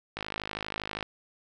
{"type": "click train", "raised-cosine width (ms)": 0.3, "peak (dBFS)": -17, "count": 46, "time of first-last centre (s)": [0.17, 1.027], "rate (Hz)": 52.5, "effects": []}